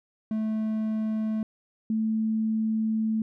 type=tone pair in turn; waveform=triangle / sine; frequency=218 / 220 Hz; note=A3 / A3; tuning=-16 / 0 cents; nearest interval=unison; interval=16 cents; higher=second; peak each=-23 dBFS; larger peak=neither; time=0.31-1.43 / 1.9-3.22 s; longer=second; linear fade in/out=2 ms; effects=none